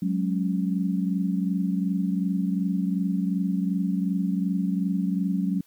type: chord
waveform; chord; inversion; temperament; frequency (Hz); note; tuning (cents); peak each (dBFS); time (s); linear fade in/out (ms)
sine; F# suspended second; none; equal; 185 / 207.7 / 277.2; F#3 / G#3 / C#4; 0 / 0 / 0; -24 / -29 / -30; 0.02-5.61; 5
effects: white hiss -62 dBFS RMS until 5.66 s